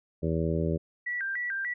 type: harmonic tone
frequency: 81.6 Hz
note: E2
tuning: 17 cents flat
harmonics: 1 / 2 / 3 / 4 / 5 / 6 / 7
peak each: -32 / -29 / -36 / -34 / -33 / -37 / -36 dBFS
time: 0.22-0.78 s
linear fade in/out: 20 ms
type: tone with vibrato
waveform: sine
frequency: 1756 Hz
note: A6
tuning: 4 cents flat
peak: -29 dBFS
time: 1.06-1.74 s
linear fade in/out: 10 ms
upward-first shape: square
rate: 3.4 Hz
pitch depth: 180 cents each way
effects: none